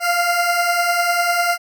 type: beating tone pair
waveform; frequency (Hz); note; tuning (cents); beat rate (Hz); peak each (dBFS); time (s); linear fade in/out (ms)
20% pulse; 689 / 699; F5 / F5; -24 / +1; 10; -17 / -12; 0-1.58; 50
effects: none